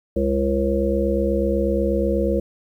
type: harmonic tone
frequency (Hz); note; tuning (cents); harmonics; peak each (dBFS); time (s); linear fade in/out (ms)
68.2; C#2; -28; 1 / 3 / 5 / 7 / 8; -24 / -24 / -24 / -24 / -24; 0.16-2.4; 5
effects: 9-bit